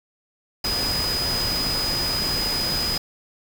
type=tone in noise; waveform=sine; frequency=4978 Hz; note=D#8; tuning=in tune; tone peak=-23 dBFS; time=0.64-2.98 s; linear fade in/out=5 ms; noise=pink; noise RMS=-28 dBFS; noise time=0.64-2.98 s; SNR=+2 dB; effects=none